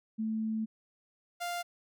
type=tone pair in turn; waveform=sine / sawtooth; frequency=220 / 698.5 Hz; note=A3 / F5; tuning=0 / 0 cents; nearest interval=octave + minor sixth; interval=2000 cents; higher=second; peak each=-30 / -30 dBFS; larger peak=neither; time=0.18-0.66 / 1.4-1.63 s; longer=first; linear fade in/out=20 ms; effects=none